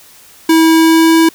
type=tone with pitch glide; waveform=square; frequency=323.9 to 326.5 Hz; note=E4 to E4; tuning=-30 to -17 cents; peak=-6 dBFS; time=0.49-1.29 s; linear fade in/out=5 ms; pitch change=+13 cents; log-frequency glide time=0.74-1.18 s; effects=white hiss -41 dBFS RMS until 1.34 s